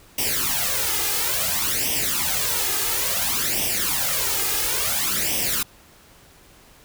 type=noise with flanger; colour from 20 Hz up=white; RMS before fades=-23 dBFS; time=0.18-5.63 s; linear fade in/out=5 ms; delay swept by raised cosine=0.35 to 2.45 ms; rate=0.58 Hz; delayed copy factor=+0.75; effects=pink hiss -51 dBFS RMS until 6.84 s